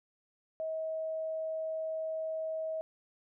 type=tone; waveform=sine; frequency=638 Hz; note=D#5; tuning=43 cents sharp; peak=-33 dBFS; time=0.6-2.81 s; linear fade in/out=0 ms; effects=none